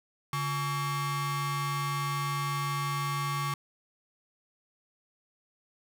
45% pulse ring-modulated tone, 494.4 Hz, B4, 2 cents sharp, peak -26 dBFS, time 0.33-3.54 s, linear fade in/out 2 ms, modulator 637 Hz, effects none

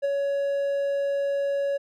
triangle tone with ADSR envelope, 560 Hz, C#5, 18 cents sharp, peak -18 dBFS, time 0.02-1.78 s, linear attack 26 ms, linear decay 18 ms, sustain -3 dB, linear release 17 ms, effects none

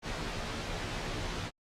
pink noise with comb filter, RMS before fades -36 dBFS, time 0.02-1.51 s, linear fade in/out 50 ms, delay 15 ms, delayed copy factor -0.9, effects low-pass 5000 Hz 12 dB/octave + Opus 48 kbps

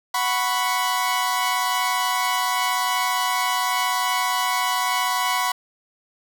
sawtooth chord, F# suspended fourth, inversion none, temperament equal, 740 / 987.8 / 1108.7 Hz, F#5 / B5 / C#6, 0 / 0 / 0 cents, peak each -23 / -19 / -22 dBFS, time 0.14-5.52 s, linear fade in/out 5 ms, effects none

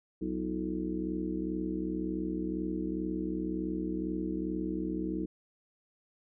harmonic tone with a mistuned harmonic, 62.7 Hz, B1, 27 cents sharp, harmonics 1 / 3 / 4 / 5 / 6 / 7, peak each -43 / -37 / -42 / -34 / -40 / -44 dBFS, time 0.21-5.26 s, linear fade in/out 10 ms, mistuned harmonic 6, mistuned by -98 cents, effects none

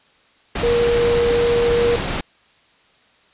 sine tone in noise, 473.8 Hz, A#4, 28 cents sharp, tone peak -14 dBFS, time 0.63-1.96 s, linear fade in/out 5 ms, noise pink, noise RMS -23 dBFS, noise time 0.55-2.21 s, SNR +6 dB, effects white hiss -55 dBFS RMS until 3.33 s + resampled to 8000 Hz

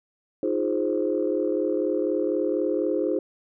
sine chord, F minor seventh, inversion third, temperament equal with one note detuned, 311.1 / 351.3 / 415.3 / 523.3 Hz, Eb4 / F4 / Ab4 / C5, 0 / +10 / 0 / 0 cents, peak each -27 dBFS, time 0.43-3.19 s, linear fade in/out 2 ms, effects tanh soft clip ceiling -12 dBFS

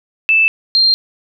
sine tone pair in turn, 2637 / 4186 Hz, E7 / C8, 0 / 0 cents, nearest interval minor sixth, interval 800 cents, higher second, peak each -8 dBFS, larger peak neither, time 0.29-0.48 / 0.75-0.94 s, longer neither, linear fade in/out 0 ms, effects none

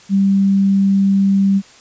sine tone, 196 Hz, G3, in tune, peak -10 dBFS, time 0.09-1.62 s, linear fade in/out 50 ms, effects white hiss -44 dBFS RMS until 1.8 s + resampled to 16000 Hz

